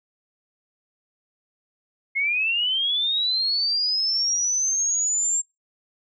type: linear sweep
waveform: sine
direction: up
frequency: 2138 to 7459 Hz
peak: -20 dBFS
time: 2.15-5.42 s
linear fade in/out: 20 ms
effects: noise-tail reverb RT60 0.2 s tail -24 dB re dry